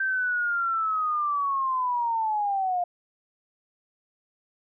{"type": "linear sweep", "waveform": "sine", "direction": "down", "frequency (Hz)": [1568, 699], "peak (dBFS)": -23, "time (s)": [0, 2.84], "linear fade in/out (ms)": 5, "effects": []}